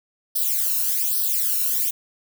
violet noise with flanger, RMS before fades -22 dBFS, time 0.35-1.91 s, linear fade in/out 10 ms, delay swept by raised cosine 0.21 to 0.75 ms, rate 1.2 Hz, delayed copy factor +0.95, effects none

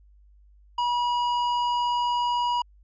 sine tone with hard clipping, 967 Hz, B5, 37 cents flat, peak -24 dBFS, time 0.78-2.62 s, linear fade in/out 5 ms, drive 9 dB, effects added 50 Hz sine -52 dBFS peak until 2.83 s + resampled to 16000 Hz

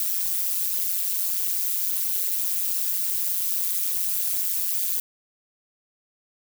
violet noise with amplitude modulation, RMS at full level -21 dBFS, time 0-5 s, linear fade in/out 2 ms, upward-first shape sine, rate 184 Hz, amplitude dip 100%, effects none

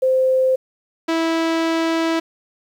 sine / sawtooth tone pair in turn, 520 / 327.6 Hz, C5 / E4, -11 / -11 cents, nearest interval minor sixth, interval 800 cents, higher first, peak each -13 dBFS, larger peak neither, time 0.02-0.56 / 1.08-2.2 s, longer second, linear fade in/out 10 ms, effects low-pass 5000 Hz 12 dB/octave + 8-bit

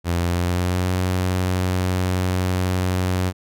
sawtooth tone with pitch glide, 86.2 to 91.85 Hz, F2 to F#2, -22 to -12 cents, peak -15 dBFS, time 0.04-3.33 s, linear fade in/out 50 ms, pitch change +110 cents, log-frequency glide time 0.17-0.93 s, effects none

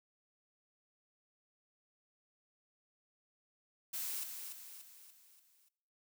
blue noise with echo, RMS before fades -40 dBFS, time 3.93-4.24 s, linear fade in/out 10 ms, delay 290 ms, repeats 5, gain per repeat -6 dB, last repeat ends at 5.69 s, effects noise-tail reverb RT60 0.8 s tail -21 dB re dry

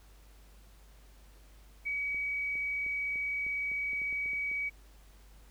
sine tone, 2269 Hz, C#7, 40 cents sharp, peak -31 dBFS, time 1.85-4.7 s, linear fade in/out 20 ms
clicks, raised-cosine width 2 ms, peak -39 dBFS, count 12, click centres 2.146 / 2.555 / 2.864 / 3.158 / 3.466 / 3.717 / 3.932 / 4.018 / 4.127 / 4.26 / 4.333 / 4.515 s
effects added 50 Hz sine -54 dBFS peak until 5.5 s + pink hiss -63 dBFS RMS until 5.5 s

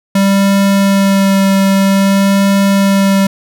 square tone with vibrato, 196 Hz, G3, in tune, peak -8 dBFS, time 0.15-3.27 s, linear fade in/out 5 ms, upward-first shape sine, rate 0.52 Hz, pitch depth 12 cents each way, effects none

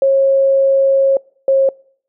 sine tone pair in turn, 543 / 539.9 Hz, C#5 / C#5, -36 / -46 cents, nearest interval unison, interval 10 cents, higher first, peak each -8 dBFS, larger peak neither, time 0.02-1.17 / 1.48-1.69 s, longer first, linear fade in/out 2 ms, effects noise-tail reverb RT60 0.6 s tail -26 dB re dry

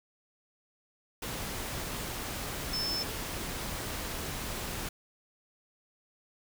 sine tone in noise, 5274 Hz, E8, in tune, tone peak -31 dBFS, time 2.73-3.03 s, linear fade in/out 5 ms, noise pink, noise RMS -37 dBFS, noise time 1.22-4.89 s, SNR +3 dB, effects none

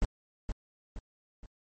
brown noise with echo, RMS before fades -24 dBFS, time 0.02-0.05 s, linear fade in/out 2 ms, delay 470 ms, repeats 3, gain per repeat -7 dB, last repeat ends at 1.46 s, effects MP3 32 kbps

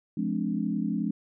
sine chord, D half-diminished seventh, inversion first, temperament equal with one note detuned, 174.61 / 211.2 / 261.6 / 293.7 Hz, F3 / Ab3 / C4 / D4, 0 / +29 / 0 / 0 cents, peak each -32 / -29 / -33 / -33 dBFS, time 0.17-1.11 s, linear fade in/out 5 ms, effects none

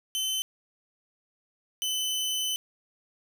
sawtooth tone pair in turn, 3060 / 3030 Hz, G7 / F#7, -42 / +40 cents, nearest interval unison, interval 18 cents, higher first, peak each -24 dBFS, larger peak neither, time 0.15-0.42 / 1.82-2.56 s, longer second, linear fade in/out 0 ms, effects none

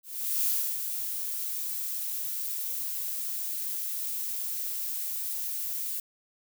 violet noise with ADSR envelope, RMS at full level -26 dBFS, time 0.03-6 s, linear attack 420 ms, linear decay 320 ms, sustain -7 dB, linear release 4 ms, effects none

